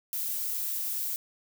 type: noise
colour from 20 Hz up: violet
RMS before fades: -32 dBFS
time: 0.13-1.16 s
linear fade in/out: 0 ms
effects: none